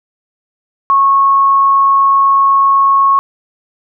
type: tone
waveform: sine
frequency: 1098 Hz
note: C#6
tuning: 17 cents flat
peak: -6 dBFS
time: 0.9-3.19 s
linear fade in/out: 0 ms
effects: none